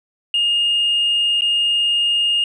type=tone with dropouts; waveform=sine; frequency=2839 Hz; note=F7; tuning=28 cents sharp; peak=-13 dBFS; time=0.34-2.44 s; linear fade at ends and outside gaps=2 ms; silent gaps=1.409-1.419 s; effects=tanh soft clip ceiling -11 dBFS